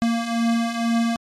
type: beating tone pair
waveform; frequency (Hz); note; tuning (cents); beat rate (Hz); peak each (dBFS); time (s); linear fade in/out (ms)
square; 230 / 232.1; A#3 / A#3; -23 / -7; 2.1; -26 / -21; 0.02-1.16; 0
effects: low-pass 8000 Hz 12 dB/octave + MP3 64 kbps